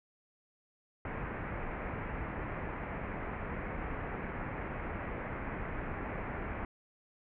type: low-pass noise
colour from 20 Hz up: pink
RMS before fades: -39 dBFS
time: 1.05-6.65 s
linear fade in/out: 2 ms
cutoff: 2300 Hz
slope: 48 dB/octave
effects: none